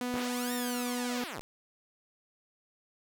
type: tone with pitch glide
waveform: sawtooth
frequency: 247.1 to 245.4 Hz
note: B3 to B3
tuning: +1 to -11 cents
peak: -28 dBFS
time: 0.01-1.24 s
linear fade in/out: 2 ms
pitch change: -12 cents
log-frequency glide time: 0.11-0.51 s
type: linear two-way sweep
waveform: 5% pulse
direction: up then down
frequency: 44.99 to 1881 to 44.99 Hz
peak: -27 dBFS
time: 0.14-1.41 s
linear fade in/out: 0 ms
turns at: 0.53 s
effects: none